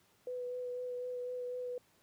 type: tone with vibrato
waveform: sine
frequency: 496.3 Hz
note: B4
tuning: 8 cents sharp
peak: -37 dBFS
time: 0.27-1.78 s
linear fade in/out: 2 ms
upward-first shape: sine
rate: 4 Hz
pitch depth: 14 cents each way
effects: pink hiss -69 dBFS RMS until 2.02 s + high-pass 100 Hz 12 dB/octave